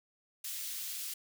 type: high-pass noise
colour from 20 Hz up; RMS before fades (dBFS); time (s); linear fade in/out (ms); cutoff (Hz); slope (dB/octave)
white; -40; 0.44-1.14; 5; 2700; 12
effects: none